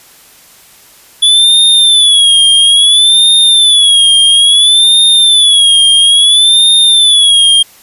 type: tone with vibrato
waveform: square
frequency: 3425 Hz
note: A7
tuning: 47 cents flat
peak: -4 dBFS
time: 1.22-7.63 s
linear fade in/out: 10 ms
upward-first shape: sine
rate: 0.59 Hz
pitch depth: 110 cents each way
effects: white hiss -40 dBFS RMS until 7.82 s + resampled to 32000 Hz